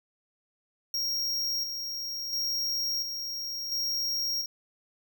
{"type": "tone with tremolo", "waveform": "square", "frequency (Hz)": 5588, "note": "F8", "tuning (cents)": 0, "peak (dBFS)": -28, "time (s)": [0.94, 4.46], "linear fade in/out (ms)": 2, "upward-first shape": "square", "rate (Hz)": 0.72, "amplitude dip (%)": 45, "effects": []}